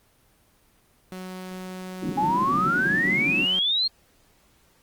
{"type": "tone", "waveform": "sawtooth", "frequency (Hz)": 185, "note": "F#3", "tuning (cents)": 0, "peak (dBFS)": -30, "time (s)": [1.12, 3.59], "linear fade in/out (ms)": 0}
{"type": "band-pass noise", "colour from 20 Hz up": "white", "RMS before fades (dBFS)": -30, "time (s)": [2.02, 3.46], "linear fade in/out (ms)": 10, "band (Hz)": [140, 340], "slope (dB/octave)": 48}
{"type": "exponential sweep", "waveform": "sine", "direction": "up", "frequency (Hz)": [815, 4290], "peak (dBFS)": -20, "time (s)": [2.17, 3.88], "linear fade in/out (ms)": 10}
{"effects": ["pink hiss -61 dBFS RMS until 4.82 s", "Opus 24 kbps"]}